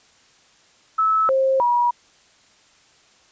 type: tone with pitch steps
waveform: sine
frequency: 1302 / 532 / 963 Hz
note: E6 / C5 / B5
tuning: -22 / +29 / -44 cents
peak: -15 dBFS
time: 0.98-1.91 s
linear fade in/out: 10 ms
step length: 310 ms
effects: white hiss -55 dBFS RMS until 3.31 s + resampled to 16000 Hz